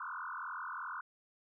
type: tone with frequency modulation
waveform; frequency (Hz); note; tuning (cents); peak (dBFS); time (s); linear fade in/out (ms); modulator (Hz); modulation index
sine; 1244.5; D#6; 0; -39; 0-1.01; 5; 42.7; 6
effects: none